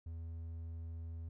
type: tone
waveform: triangle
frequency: 82.41 Hz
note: E2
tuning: in tune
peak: -40 dBFS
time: 0.06-1.29 s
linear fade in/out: 5 ms
effects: none